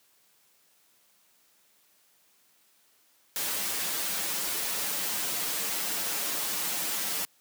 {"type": "noise with comb filter", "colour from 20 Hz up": "white", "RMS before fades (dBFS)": -31, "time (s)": [3.36, 7.25], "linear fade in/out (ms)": 0, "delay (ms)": 7.9, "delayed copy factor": -1, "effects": ["white hiss -65 dBFS RMS until 7.4 s", "high-pass 150 Hz 12 dB/octave"]}